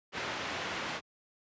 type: low-pass noise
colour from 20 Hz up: white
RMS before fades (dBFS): -37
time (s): 0.12-1.01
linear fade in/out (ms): 50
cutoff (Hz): 2500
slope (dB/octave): 12
effects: high-pass 100 Hz 12 dB/octave + resampled to 16000 Hz